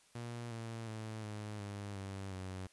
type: tone with pitch steps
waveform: sawtooth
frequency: 118.7 / 114.13 / 109.73 / 105.51 / 101.44 / 97.53 / 93.78 Hz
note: A#2 / A#2 / A2 / G#2 / G#2 / G2 / F#2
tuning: +32 / -36 / -4 / +28 / -40 / -8 / +24 cents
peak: -38 dBFS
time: 0.15-2.67 s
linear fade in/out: 5 ms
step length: 360 ms
effects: white hiss -67 dBFS RMS until 2.72 s + resampled to 24000 Hz